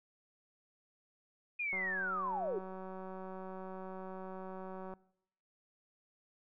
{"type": "linear sweep", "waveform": "sine", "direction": "down", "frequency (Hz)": [2475, 350], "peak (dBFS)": -34, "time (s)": [1.59, 2.59], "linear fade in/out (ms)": 10}
{"type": "click train", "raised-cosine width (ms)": 1, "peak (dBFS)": -33, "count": 604, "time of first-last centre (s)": [1.73, 4.937], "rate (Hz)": 188}
{"effects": ["noise-tail reverb RT60 0.8 s tail -23 dB re dry"]}